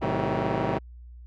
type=chord; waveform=10% pulse; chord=A diminished seventh; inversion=none; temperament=just; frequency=110 / 132 / 158.4 / 190.08 Hz; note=A2 / C3 / Eb3 / Gb3; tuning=0 / +16 / +31 / +47 cents; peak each=-22 dBFS; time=0.01-0.79 s; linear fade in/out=20 ms; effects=added 60 Hz sine -42 dBFS peak until 1.26 s + low-pass 2000 Hz 12 dB/octave